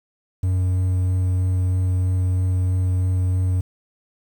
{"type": "tone with vibrato", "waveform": "triangle", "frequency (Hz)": 91.8, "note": "F#2", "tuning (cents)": -13, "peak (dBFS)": -15, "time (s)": [0.43, 3.61], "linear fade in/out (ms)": 5, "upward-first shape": "sine", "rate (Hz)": 3.1, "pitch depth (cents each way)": 8, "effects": ["8-bit"]}